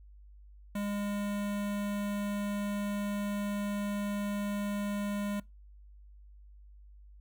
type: tone with notch filter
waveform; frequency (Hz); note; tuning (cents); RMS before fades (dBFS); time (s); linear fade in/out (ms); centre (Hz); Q
square; 203.9; G#3; -32; -34; 0.75-5.4; 5; 5000; 1.7
effects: noise-tail reverb RT60 0.2 s tail -22 dB re dry + added 50 Hz sine -51 dBFS peak until 7.2 s